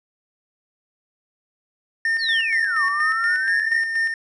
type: tone with tremolo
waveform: triangle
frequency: 1815 Hz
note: A#6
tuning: 47 cents flat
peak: -16 dBFS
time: 2.05-4.14 s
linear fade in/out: 2 ms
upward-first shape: square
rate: 4.2 Hz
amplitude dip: 45%
type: exponential two-way sweep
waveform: sine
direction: down then up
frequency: 4707 to 1100 to 1946 Hz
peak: -22 dBFS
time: 2.18-3.82 s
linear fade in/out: 50 ms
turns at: 2.84 s
effects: resampled to 24000 Hz